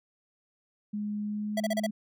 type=tone with pitch glide; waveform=sine; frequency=208.4 to 211.7 Hz; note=G#3 to G#3; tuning=+6 to +33 cents; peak=-30 dBFS; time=0.93-1.91 s; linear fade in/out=10 ms; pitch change=+27 cents; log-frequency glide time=1.22-1.71 s
type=tone bursts; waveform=square; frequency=659.3 Hz; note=E5; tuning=in tune; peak=-27 dBFS; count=5; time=1.57-1.866 s; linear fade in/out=5 ms; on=32 ms; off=34 ms
effects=none